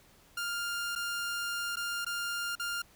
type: tone with dropouts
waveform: sawtooth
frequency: 1402 Hz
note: F6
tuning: 6 cents sharp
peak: -29 dBFS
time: 0.37-2.82 s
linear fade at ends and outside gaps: 5 ms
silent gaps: 0.953-0.959 / 1.758-1.768 / 2.048-2.064 / 2.554-2.596 s
effects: pink hiss -61 dBFS RMS until 2.95 s